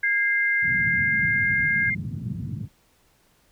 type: tone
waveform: sine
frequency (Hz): 1631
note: G#6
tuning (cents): -32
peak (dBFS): -22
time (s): 0.03-1.9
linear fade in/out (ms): 5
type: tone with pitch glide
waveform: sine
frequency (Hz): 2093 to 2110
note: C7 to C7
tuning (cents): 0 to +14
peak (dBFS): -22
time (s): 0.03-1.95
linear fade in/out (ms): 10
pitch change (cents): +14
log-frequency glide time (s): 0.7-1.52
type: band-pass noise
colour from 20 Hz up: pink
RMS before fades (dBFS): -32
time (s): 0.62-2.69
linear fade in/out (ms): 50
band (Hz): 100 to 190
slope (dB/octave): 24
effects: pink hiss -62 dBFS RMS until 3.51 s